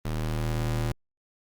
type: ring-modulated tone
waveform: 35% pulse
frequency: 77.78 Hz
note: D#2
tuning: in tune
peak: -22 dBFS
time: 0.05-0.92 s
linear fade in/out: 5 ms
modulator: 39.1 Hz
effects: Opus 32 kbps